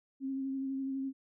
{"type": "tone with vibrato", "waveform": "sine", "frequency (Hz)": 268.8, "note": "C4", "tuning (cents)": 47, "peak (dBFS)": -33, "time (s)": [0.2, 1.13], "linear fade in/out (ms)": 50, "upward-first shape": "sine", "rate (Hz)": 12, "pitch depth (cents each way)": 19, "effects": []}